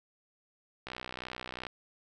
click train, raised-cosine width 0.3 ms, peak -23 dBFS, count 51, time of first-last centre 0.87-1.667 s, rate 62.7 Hz, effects none

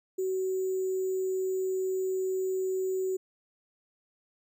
sine tone with sample-and-hold, 376.1 Hz, F#4, 28 cents sharp, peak -27 dBFS, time 0.18-3.17 s, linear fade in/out 10 ms, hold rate 7350 Hz, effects none

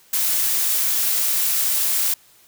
blue noise, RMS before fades -20 dBFS, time 0.13-2.14 s, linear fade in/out 5 ms, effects white hiss -53 dBFS RMS until 2.47 s

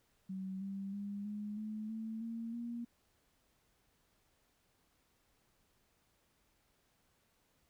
sine tone with pitch steps, 189.8 / 195.81 / 202 / 208.4 / 215 / 221.8 / 228.9 / 236.1 Hz, F#3 / G3 / G#3 / G#3 / A3 / A3 / A#3 / A#3, +44 / -2 / -48 / +6 / -40 / +14 / -31 / +22 cents, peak -39 dBFS, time 0.29-2.85 s, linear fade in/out 10 ms, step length 320 ms, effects pink hiss -75 dBFS RMS until 7.69 s

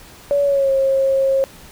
sine tone with pitch glide, 569 to 538.9 Hz, C#5 to C#5, +45 to -49 cents, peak -13 dBFS, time 0.31-1.44 s, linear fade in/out 0 ms, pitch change -94 cents, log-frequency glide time 0.43-0.71 s, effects pink hiss -42 dBFS RMS until 1.71 s

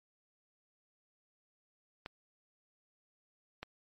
clicks, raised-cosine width 0.3 ms, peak -25 dBFS, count 2, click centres 2.061 / 3.63 s, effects MP3 64 kbps

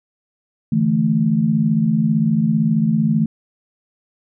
sine chord, D suspended second, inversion none, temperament equal, 146.83 / 164.81 / 220 Hz, D3 / E3 / A3, 0 / 0 / 0 cents, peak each -22 / -18 / -16 dBFS, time 0.72-3.26 s, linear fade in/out 5 ms, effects none

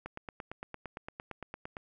click train, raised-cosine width 0.5 ms, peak -25 dBFS, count 16, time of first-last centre 0.06-1.768 s, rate 8.78 Hz, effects none

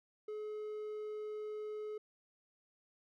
triangle tone, 425.6 Hz, G#4, 42 cents sharp, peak -38 dBFS, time 0.28-1.98 s, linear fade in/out 5 ms, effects none

